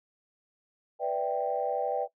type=chord; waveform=sine; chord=E minor seventh; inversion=second; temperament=equal; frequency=493.9 / 587.3 / 659.3 / 784 Hz; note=B4 / D5 / E5 / G5; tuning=0 / 0 / 0 / 0 cents; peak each=-32 / -32 / -34 / -31 dBFS; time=0.99-2.08 s; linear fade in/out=50 ms; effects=noise-tail reverb RT60 0.1 s tail -19 dB re dry + tanh soft clip ceiling -16 dBFS